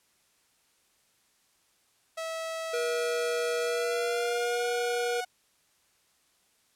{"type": "tone with pitch glide", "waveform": "sawtooth", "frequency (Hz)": [650, 733.8], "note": ["E5", "F#5"], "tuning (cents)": [-24, -15], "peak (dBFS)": -29, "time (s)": [2.17, 5.25], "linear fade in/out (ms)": 10, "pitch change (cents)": 209, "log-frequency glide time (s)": [3.6, 4.68]}
{"type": "tone", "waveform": "square", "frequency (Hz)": 478.7, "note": "A#4", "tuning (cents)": 46, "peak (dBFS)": -29, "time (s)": [2.73, 5.21], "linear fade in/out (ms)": 10}
{"effects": ["white hiss -68 dBFS RMS until 6.75 s", "low-pass 11000 Hz 12 dB/octave"]}